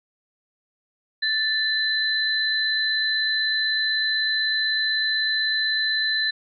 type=tone pair together; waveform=sine; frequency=1760 / 4036 Hz; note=A6 / B7; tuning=0 / +37 cents; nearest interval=octave + major second; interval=1437 cents; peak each=-23 dBFS; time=1.22-6.31 s; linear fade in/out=10 ms; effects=none